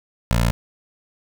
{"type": "tone with notch filter", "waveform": "15% pulse", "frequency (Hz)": 57.9, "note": "A#1", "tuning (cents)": -11, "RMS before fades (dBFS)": -18, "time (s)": [0.31, 0.51], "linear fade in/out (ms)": 0, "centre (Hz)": 330, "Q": 0.92, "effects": []}